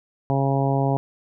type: harmonic tone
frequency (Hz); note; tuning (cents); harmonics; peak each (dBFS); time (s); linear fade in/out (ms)
137; C#3; -20; 1 / 2 / 3 / 4 / 5 / 6 / 7; -21 / -26 / -28 / -29 / -27 / -29 / -32; 0.3-0.97; 0
effects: none